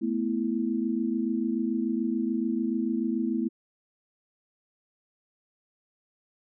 sine chord, A suspended second, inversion none, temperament equal, 220 / 246.9 / 329.6 Hz, A3 / B3 / E4, 0 / 0 / 0 cents, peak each -29 / -29 / -30 dBFS, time 0.01-3.49 s, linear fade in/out 20 ms, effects none

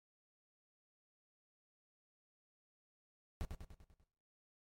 brown noise with echo, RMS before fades -39 dBFS, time 3.41-3.45 s, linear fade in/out 0 ms, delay 98 ms, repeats 6, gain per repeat -5 dB, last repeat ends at 4.038 s, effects noise-tail reverb RT60 0.9 s tail -21 dB re dry + MP3 64 kbps

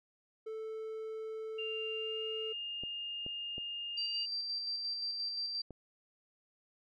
triangle tone, 440 Hz, A4, in tune, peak -37 dBFS, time 0.46-2.53 s, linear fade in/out 10 ms
sine tone with pitch glide, 2794 to 2825 Hz, F7 to F7, 0 to +19 cents, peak -38 dBFS, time 1.58-4.26 s, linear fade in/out 10 ms, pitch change +19 cents, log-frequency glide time 1.97-2.25 s
clicks, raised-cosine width 2 ms, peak -33 dBFS, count 4, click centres 2.836 / 3.264 / 3.581 / 5.707 s
sine tone with tremolo, 4699 Hz, D8, in tune, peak -34 dBFS, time 3.97-5.62 s, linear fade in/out 10 ms, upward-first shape square, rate 5.7 Hz, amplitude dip 30%
effects none

